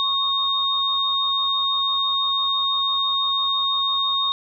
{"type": "tone pair together", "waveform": "sine", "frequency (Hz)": [1098, 3702], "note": ["C#6", "A#7"], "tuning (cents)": [-17, -13], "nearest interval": "octave + major sixth", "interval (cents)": 2104, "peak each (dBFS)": [-24, -20], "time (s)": [0, 4.32], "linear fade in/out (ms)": 0, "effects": []}